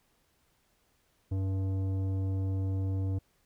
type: tone with tanh clipping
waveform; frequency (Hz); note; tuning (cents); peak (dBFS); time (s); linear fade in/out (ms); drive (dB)
sine; 95.8; G2; -39; -30; 1.31-3.19; 10; 12
effects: pink hiss -71 dBFS RMS until 3.45 s